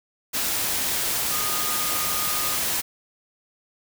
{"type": "tone in noise", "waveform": "sine", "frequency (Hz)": 1231, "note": "D#6", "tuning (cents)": -19, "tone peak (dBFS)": -32, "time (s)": [1.3, 2.57], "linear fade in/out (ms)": 20, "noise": "white", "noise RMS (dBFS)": -25, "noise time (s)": [0.33, 2.82], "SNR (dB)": -10, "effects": []}